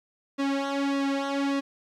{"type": "tone with flanger", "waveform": "sawtooth", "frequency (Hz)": 277.2, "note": "C#4", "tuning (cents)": 0, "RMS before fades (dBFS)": -27, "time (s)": [0.38, 1.61], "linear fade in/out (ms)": 20, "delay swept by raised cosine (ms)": [1.3, 3.2], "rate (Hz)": 1.7, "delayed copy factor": -0.95, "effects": ["low-pass 5000 Hz 12 dB/octave", "10-bit"]}